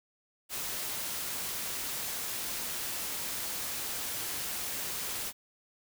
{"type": "noise", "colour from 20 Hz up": "white", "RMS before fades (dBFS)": -36, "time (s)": [0.49, 5.33], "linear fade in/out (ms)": 50, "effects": []}